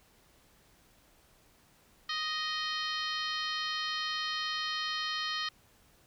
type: harmonic tone with a mistuned harmonic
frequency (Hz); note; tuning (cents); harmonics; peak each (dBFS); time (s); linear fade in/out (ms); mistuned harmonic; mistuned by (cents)
622.3; D#5; 0; 2 / 3 / 4 / 5 / 6 / 7 / 8 / 9; -38 / -38 / -46 / -38 / -43 / -39 / -45 / -49; 2.09-5.49; 5; 7; -45
effects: pink hiss -64 dBFS RMS until 6.06 s